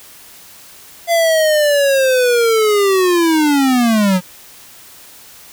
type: linear sweep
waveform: square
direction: down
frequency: 685 to 177.3 Hz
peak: -11 dBFS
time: 1.07-4.21 s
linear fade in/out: 50 ms
effects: white hiss -40 dBFS RMS until 5.52 s